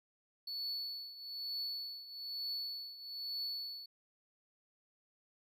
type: tone with tremolo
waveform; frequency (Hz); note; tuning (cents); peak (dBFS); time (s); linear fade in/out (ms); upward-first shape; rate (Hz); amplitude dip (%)
triangle; 4435; C#8; 0; -35; 0.47-3.86; 5; triangle; 1.1; 80
effects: none